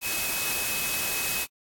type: tone in noise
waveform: sine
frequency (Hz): 2558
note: D#7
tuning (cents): +47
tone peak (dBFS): -32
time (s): 0.01-1.47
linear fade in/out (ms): 50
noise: white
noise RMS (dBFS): -29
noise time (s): 0.01-1.47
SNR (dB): -6
effects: AAC 64 kbps